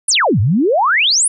sine exponential two-way sweep, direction down then up, 10548 to 92.5 to 10548 Hz, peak -10 dBFS, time 0.08-1.28 s, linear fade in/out 5 ms, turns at 0.4 s, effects none

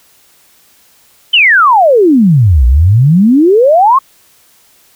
sine exponential two-way sweep, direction down then up, 3136 to 57.9 to 1125 Hz, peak -3 dBFS, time 1.33-3.99 s, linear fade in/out 10 ms, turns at 2.66 s, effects white hiss -47 dBFS RMS until 4.95 s

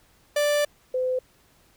45% pulse / sine tone pair in turn, 587.3 / 510.2 Hz, D5 / C5, 0 / -44 cents, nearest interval major second, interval 244 cents, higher first, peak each -20 / -22 dBFS, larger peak first, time 0.36-0.65 / 0.94-1.19 s, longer first, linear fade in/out 5 ms, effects pink hiss -60 dBFS RMS until 1.76 s

